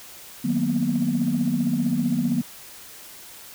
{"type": "chord", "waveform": "sine", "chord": "B major seventh", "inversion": "first", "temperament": "just", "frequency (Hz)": [154.34, 185.21, 231.5, 246.9], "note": ["D#3", "F#3", "A#3", "B3"], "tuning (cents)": [-14, 2, -12, 0], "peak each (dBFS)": [-28, -27, -24, -23], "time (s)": [0.44, 2.42], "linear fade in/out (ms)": 10, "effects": ["tanh soft clip ceiling -12 dBFS", "white hiss -43 dBFS RMS until 3.54 s"]}